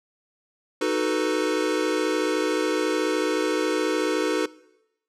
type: chord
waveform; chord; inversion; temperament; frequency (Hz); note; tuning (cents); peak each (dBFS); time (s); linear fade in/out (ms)
square; B dominant seventh; first; equal; 311.1 / 370 / 440 / 493.9; D#4 / F#4 / A4 / B4; 0 / 0 / 0 / 0; -28; 0.81-4.46; 5
effects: noise-tail reverb RT60 0.9 s tail -21 dB re dry + low-pass 8000 Hz 12 dB/octave